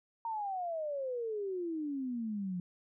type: exponential sweep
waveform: sine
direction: down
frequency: 932.3 to 174.61 Hz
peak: -34 dBFS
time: 0.25-2.6 s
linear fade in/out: 2 ms
effects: none

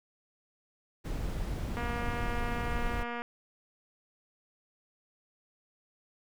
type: noise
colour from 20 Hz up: brown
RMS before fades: -34 dBFS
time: 1.04-3.04 s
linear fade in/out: 20 ms
type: click train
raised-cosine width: 0.5 ms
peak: -23 dBFS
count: 346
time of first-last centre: 1.77-3.22 s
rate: 238 Hz
effects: none

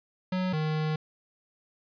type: tone pair in turn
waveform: square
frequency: 184.7 / 155.11 Hz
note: F#3 / D#3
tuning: -3 / -5 cents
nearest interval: minor third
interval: 302 cents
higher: first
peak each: -27 dBFS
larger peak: neither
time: 0.32-0.53 / 0.53-0.96 s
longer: second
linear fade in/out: 5 ms
effects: resampled to 11025 Hz + 11-bit

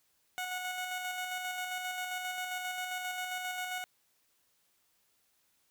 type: tone with tremolo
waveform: 15% pulse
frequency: 733 Hz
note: F#5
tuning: 16 cents flat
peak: -28 dBFS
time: 0.38-3.84 s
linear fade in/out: 0 ms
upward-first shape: square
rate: 7.5 Hz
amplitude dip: 30%
effects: white hiss -73 dBFS RMS until 5.7 s

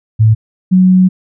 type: tone pair in turn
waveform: sine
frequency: 110 / 185 Hz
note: A2 / F#3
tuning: 0 / 0 cents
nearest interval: major sixth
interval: 900 cents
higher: second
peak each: -4 dBFS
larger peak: neither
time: 0.19-0.35 / 0.71-1.09 s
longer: second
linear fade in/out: 20 ms
effects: none

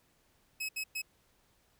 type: tone bursts at uneven times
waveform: sawtooth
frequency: 2564 Hz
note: E7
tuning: 49 cents flat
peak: -31 dBFS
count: 3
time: 0.6-0.69 / 0.76-0.84 / 0.95-1.02 s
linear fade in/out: 10 ms
effects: pink hiss -70 dBFS RMS until 1.79 s

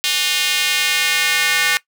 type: tone with high-pass filter sweep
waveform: square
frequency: 164.81 Hz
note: E3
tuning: in tune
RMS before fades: -17 dBFS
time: 0.04-1.77 s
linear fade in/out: 0 ms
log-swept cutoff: 3000 to 1900 Hz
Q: 1.9
effects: noise-tail reverb RT60 0.1 s tail -19 dB re dry

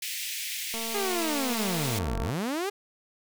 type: high-pass noise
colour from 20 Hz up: pink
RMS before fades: -34 dBFS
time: 0.02-1.99 s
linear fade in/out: 5 ms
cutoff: 2000 Hz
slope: 48 dB/octave
type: click train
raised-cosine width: 1 ms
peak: -26 dBFS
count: 355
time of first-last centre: 0.74-2.299 s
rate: 227 Hz
type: linear two-way sweep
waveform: sawtooth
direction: down then up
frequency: 416.6 to 36.28 to 416.6 Hz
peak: -24 dBFS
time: 0.94-2.7 s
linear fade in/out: 10 ms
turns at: 2.19 s
effects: none

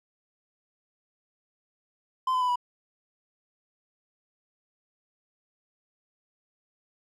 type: tone with pitch steps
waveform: triangle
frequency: 1032 / 1014.3 / 996.8 / 979.7 Hz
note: C6 / B5 / B5 / B5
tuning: -24 / +46 / +16 / -14 cents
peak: -21 dBFS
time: 2.27-2.558 s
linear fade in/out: 5 ms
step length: 72 ms
effects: none

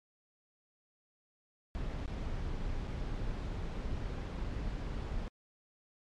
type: noise with dropouts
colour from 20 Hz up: brown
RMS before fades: -37 dBFS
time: 1.75-5.28 s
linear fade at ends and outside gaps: 0 ms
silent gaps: 2.059-2.078 / 2.873-2.878 / 4.442-4.446 s
effects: low-pass 5000 Hz 12 dB/octave + MP3 64 kbps

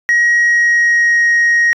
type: tone with pitch glide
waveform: sine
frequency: 1896 to 1879.6 Hz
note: A#6 to A#6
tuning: +29 to +14 cents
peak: -6 dBFS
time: 0.09-1.73 s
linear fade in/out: 0 ms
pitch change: -15 cents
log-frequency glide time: 0.39-1.26 s
effects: tanh soft clip ceiling -7 dBFS

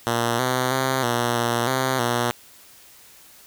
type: tone with pitch steps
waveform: 5% pulse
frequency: 117.8 / 127.6 / 131.4 / 119.6 / 118.5 / 130.7 / 120.1 Hz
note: A#2 / C3 / C3 / A#2 / A#2 / C3 / B2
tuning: +19 / -43 / +8 / +45 / +29 / -1 / -48 cents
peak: -9 dBFS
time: 0.07-2.31 s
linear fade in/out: 0 ms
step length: 320 ms
effects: white hiss -49 dBFS RMS until 3.46 s

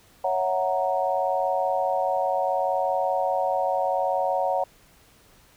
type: chord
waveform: sine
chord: F# dominant seventh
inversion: second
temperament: equal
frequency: 554.4 / 659.3 / 740 / 932.3 Hz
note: C#5 / E5 / F#5 / A#5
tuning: 0 / 0 / 0 / 0 cents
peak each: -26 / -30 / -25 / -29 dBFS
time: 0.24-4.64 s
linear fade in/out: 5 ms
effects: pink hiss -56 dBFS RMS until 5.56 s

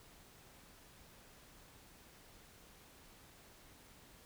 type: silence
effects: pink hiss -61 dBFS RMS until 4.25 s

